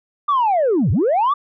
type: linear two-way sweep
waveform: sine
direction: down then up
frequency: 1200 to 79 to 1200 Hz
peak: -12 dBFS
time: 0.28-1.34 s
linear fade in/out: 10 ms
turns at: 0.91 s
effects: tanh soft clip ceiling -11 dBFS